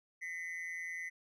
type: tone with amplitude modulation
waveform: triangle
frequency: 2010 Hz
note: B6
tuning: 30 cents sharp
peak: -34 dBFS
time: 0.21-1.1 s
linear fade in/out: 20 ms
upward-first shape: sine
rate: 170 Hz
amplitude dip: 80%
effects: resampled to 32000 Hz